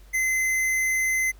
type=tone; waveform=square; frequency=2054 Hz; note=C7; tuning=33 cents flat; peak=-22 dBFS; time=0.13-1.32 s; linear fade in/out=20 ms; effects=added 48 Hz sine -46 dBFS peak until 1.39 s + pink hiss -58 dBFS RMS until 1.39 s